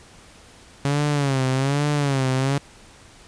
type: tone with vibrato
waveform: sawtooth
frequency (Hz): 138.7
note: C#3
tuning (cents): +1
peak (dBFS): -15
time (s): 0.85-2.58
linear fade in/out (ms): 0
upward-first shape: sine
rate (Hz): 1.2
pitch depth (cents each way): 110
effects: pink hiss -48 dBFS RMS until 3.27 s + resampled to 22050 Hz